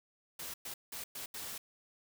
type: noise bursts at uneven times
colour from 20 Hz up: white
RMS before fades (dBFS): -43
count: 5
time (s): 0.39-0.54 / 0.65-0.74 / 0.92-1.04 / 1.15-1.26 / 1.34-1.58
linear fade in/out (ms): 5
effects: none